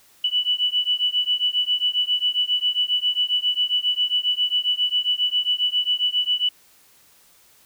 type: beating tone pair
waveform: sine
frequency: 2960 / 2967.4 Hz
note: F#7 / F#7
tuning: 0 / +4 cents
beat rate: 7.4 Hz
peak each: -22 dBFS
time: 0.24-6.49 s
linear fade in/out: 5 ms
effects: white hiss -55 dBFS RMS until 7.65 s